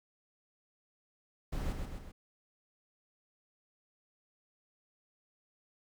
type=noise with echo; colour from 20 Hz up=brown; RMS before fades=-36 dBFS; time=1.52-1.73 s; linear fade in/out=10 ms; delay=130 ms; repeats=3; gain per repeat=-4 dB; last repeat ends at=2.12 s; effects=none